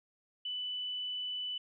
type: tone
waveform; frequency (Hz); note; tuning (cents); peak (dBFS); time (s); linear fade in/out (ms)
sine; 2987; F#7; +16; -35; 0.45-1.58; 5
effects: none